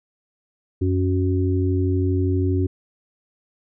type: harmonic tone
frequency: 92.5 Hz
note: F#2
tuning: in tune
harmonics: 1 / 3 / 4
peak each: -19 / -24 / -25 dBFS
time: 0.81-2.67 s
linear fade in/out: 10 ms
effects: none